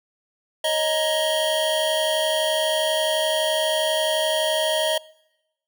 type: tone cluster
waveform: square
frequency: 555 / 627 / 935 / 3084 / 3285 Hz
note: C#5 / D#5 / A#5 / G7 / G#7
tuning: +2 / +13 / +5 / -29 / -20 cents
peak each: -32 / -23 / -31 / -30 / -28 dBFS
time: 0.64-4.98 s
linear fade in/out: 5 ms
effects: noise-tail reverb RT60 0.9 s tail -23 dB re dry